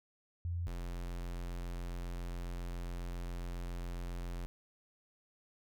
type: tone pair in turn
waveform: sine / square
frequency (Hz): 86.3 / 43.66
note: F2 / F1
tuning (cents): -20 / 0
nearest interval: octave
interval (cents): 1180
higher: first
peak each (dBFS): -34 / -39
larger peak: first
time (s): 0.45-0.67 / 0.67-4.46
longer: second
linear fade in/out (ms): 0
effects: none